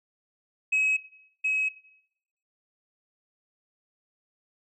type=tone with echo; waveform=sine; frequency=2555 Hz; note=D#7; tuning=45 cents sharp; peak=-19 dBFS; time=0.72-0.97 s; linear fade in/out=10 ms; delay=720 ms; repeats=1; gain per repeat=-3 dB; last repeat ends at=1.69 s; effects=noise-tail reverb RT60 0.8 s tail -19 dB re dry + tanh soft clip ceiling -19 dBFS